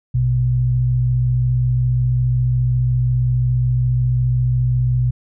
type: tone pair together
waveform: sine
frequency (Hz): 58.52 / 124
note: A#1 / B2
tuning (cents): +7 / +7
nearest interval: octave + minor second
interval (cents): 1300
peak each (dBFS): -23 / -14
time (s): 0.14-5.11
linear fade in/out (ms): 10
effects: none